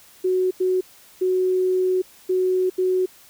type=tone bursts at uneven times; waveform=sine; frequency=370 Hz; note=F#4; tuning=in tune; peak=-17 dBFS; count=5; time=0.24-0.51 / 0.6-0.81 / 1.21-2.02 / 2.29-2.7 / 2.78-3.06 s; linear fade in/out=10 ms; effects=white hiss -50 dBFS RMS until 3.29 s